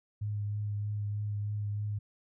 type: tone with vibrato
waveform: sine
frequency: 103.83 Hz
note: G#2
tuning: in tune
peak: -31 dBFS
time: 0.21-1.99 s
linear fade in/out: 10 ms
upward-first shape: triangle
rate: 3.2 Hz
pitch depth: 19 cents each way
effects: none